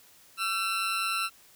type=tone with amplitude modulation; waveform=20% pulse; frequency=1345 Hz; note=E6; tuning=34 cents sharp; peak=-20 dBFS; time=0.37-1.3 s; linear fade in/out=50 ms; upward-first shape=sine; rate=195 Hz; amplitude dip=50%; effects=white hiss -57 dBFS RMS until 1.55 s